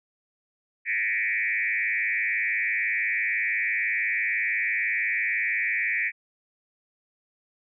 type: tone with frequency modulation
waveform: sine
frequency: 2094 Hz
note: C7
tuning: 1 cent sharp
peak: -23 dBFS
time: 0.85-6.12 s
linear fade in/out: 50 ms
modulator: 106 Hz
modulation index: 3
effects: none